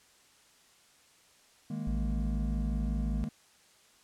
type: chord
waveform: triangle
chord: D# suspended fourth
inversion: none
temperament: equal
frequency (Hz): 155.56 / 207.7 / 233.1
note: D#3 / G#3 / A#3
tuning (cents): 0 / 0 / 0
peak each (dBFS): -36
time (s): 1.7-3.29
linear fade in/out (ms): 5
type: tone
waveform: triangle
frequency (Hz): 56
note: A1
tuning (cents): +31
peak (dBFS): -28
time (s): 1.87-3.24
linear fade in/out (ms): 0
effects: white hiss -62 dBFS RMS until 4.03 s + low-pass 9000 Hz 12 dB/octave